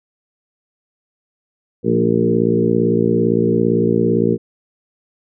harmonic tone with a mistuned harmonic, 57.7 Hz, A#1, 17 cents flat, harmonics 2 / 3 / 4 / 5 / 6 / 7 / 8, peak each -23 / -20 / -19 / -24 / -20 / -19 / -20 dBFS, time 1.83-4.38 s, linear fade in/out 50 ms, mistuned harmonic 4, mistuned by -25 cents, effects none

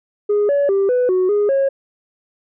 sine tone with pitch steps, 413.7 / 568 / 393 / 497.2 / 369.2 / 413 / 546 Hz, G#4 / C#5 / G4 / B4 / F#4 / G#4 / C#5, -7 / +42 / +4 / +12 / -4 / -10 / -26 cents, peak -11 dBFS, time 0.29-1.69 s, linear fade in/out 10 ms, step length 200 ms, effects tanh soft clip ceiling -11 dBFS

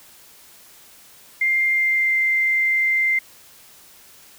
sine tone with pitch glide, 2104 to 2088 Hz, C7 to C7, +9 to -4 cents, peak -16 dBFS, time 1.41-3.19 s, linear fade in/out 5 ms, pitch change -13 cents, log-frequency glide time 1.74-2.16 s, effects white hiss -48 dBFS RMS until 4.38 s

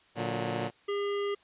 10% pulse chord, Bb augmented, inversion none, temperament just, 116.54 / 145.68 / 182.1 Hz, Bb2 / D3 / F#3, 0 / -14 / -27 cents, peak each -25 / -29 / -28 dBFS, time 0.15-0.71 s, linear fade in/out 50 ms
harmonic tone, 404.7 Hz, G#4, 45 cents flat, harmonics 1 / 3 / 5 / 7 / 8, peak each -29 / -39 / -43 / -46 / -47 dBFS, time 0.88-1.35 s, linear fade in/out 10 ms
effects white hiss -62 dBFS RMS until 1.43 s + resampled to 8000 Hz

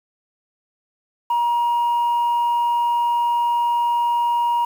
sine tone, 950 Hz, A#5, 33 cents sharp, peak -14 dBFS, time 1.3-4.65 s, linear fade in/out 5 ms, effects tanh soft clip ceiling -15 dBFS + 7-bit

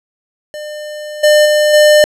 square tone with level steps, 600 Hz, D5, 37 cents sharp, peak -24 / -6 / -9 / -5 dBFS, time 0.54-2.04 s, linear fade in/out 0 ms, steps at 1.23 / 1.45 / 1.73 s, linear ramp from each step 10 ms, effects low-pass 11000 Hz 12 dB/octave

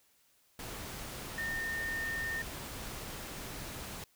sine tone in noise, 1821 Hz, A#6, 41 cents flat, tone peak -34 dBFS, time 1.38-2.42 s, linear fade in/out 2 ms, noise pink, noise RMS -43 dBFS, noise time 0.59-4.04 s, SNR +6 dB, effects white hiss -69 dBFS RMS until 4.15 s

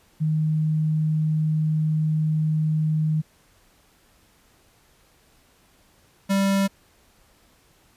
sine / square tone pair in turn, 155.56 / 195.99 Hz, D#3 / G3, 0 / 0 cents, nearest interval major third, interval 400 cents, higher second, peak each -19 dBFS, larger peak neither, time 0.2-3.22 / 6.29-6.68 s, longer first, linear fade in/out 20 ms, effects pink hiss -59 dBFS RMS until 7.96 s + resampled to 32000 Hz

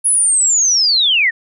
sine linear sweep, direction down, 10548 to 1760 Hz, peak -10 dBFS, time 0.04-1.31 s, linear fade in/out 20 ms, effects none

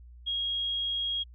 sine tone, 3279 Hz, G#7, 23 cents flat, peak -28 dBFS, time 0.26-1.24 s, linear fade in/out 20 ms, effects added 60 Hz sine -47 dBFS peak until 1.34 s

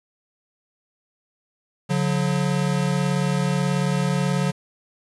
square tone pair together, 142.7 / 181.04 Hz, D3 / F#3, -49 / -37 cents, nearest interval major third, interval 412 cents, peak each -23 dBFS, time 1.89-4.52 s, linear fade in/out 20 ms, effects resampled to 24000 Hz + 8-bit

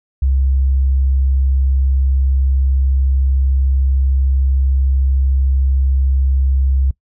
sine tone, 66.7 Hz, C2, 34 cents sharp, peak -11 dBFS, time 0.22-6.91 s, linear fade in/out 5 ms, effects noise-tail reverb RT60 0.1 s tail -22 dB re dry

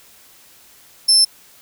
35% pulse tone, 5300 Hz, E8, 9 cents sharp, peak -7 dBFS, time 1.08-1.25 s, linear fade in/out 10 ms, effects white hiss -48 dBFS RMS until 1.61 s

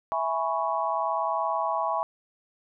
sine chord, C# minor seventh, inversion first, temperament equal, 659.3 / 830.6 / 987.8 / 1108.7 Hz, E5 / G#5 / B5 / C#6, 0 / 0 / 0 / 0 cents, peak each -30 dBFS, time 0.12-2.03 s, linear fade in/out 0 ms, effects none

